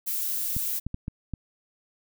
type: noise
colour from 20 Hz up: violet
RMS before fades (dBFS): -29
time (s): 0.06-0.8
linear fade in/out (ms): 20
type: clicks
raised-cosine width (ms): 5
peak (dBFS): -19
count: 5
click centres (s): 0.566 / 0.866 / 0.944 / 1.081 / 1.337
effects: none